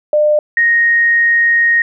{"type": "tone pair in turn", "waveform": "sine", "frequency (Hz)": [601, 1866.6], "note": ["D5", "A#6"], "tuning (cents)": [40, 2], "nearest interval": "octave + minor sixth", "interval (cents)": 1962, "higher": "second", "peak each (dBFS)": -8, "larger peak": "neither", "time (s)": [[0.13, 0.39], [0.57, 1.82]], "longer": "second", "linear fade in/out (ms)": 2, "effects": []}